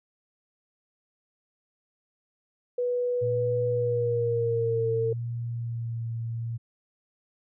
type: tone with pitch glide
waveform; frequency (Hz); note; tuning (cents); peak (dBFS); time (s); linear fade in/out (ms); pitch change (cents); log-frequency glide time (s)
sine; 490.6 to 452.5; B4 to A4; -12 to +48; -24; 2.78-5.13; 5; -140; 3.67-4.88
type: tone with vibrato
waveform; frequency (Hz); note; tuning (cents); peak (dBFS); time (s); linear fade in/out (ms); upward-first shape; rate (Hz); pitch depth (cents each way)
sine; 116.54; A#2; 0; -29; 3.21-6.58; 20; sine; 0.59; 22
effects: none